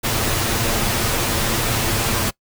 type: noise with comb filter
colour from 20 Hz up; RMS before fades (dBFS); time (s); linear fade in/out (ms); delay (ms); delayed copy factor
pink; -20; 0.03-2.31; 20; 8.8; +0.55
effects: noise-tail reverb RT60 0.1 s tail -22 dB re dry